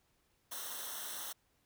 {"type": "noise with comb filter", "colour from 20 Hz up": "white", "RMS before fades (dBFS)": -43, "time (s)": [0.51, 1.33], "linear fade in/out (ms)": 10, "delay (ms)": 0.42, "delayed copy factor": -0.8, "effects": ["pink hiss -75 dBFS RMS until 1.65 s"]}